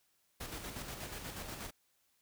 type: noise with tremolo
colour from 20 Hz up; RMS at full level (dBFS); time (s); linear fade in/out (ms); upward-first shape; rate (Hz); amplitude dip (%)
pink; -43; 0.4-1.71; 10; square; 8.3; 40
effects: white hiss -75 dBFS RMS until 2.21 s